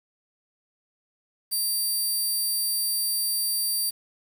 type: tone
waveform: 10% pulse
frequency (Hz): 4700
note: D8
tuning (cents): +1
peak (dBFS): -17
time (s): 1.51-3.91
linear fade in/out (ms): 20
effects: 8-bit